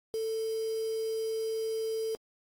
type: tone with quantisation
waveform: sine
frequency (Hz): 444.7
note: A4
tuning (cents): +18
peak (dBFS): -30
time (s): 0.14-2.15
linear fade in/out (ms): 0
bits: 7
effects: AAC 64 kbps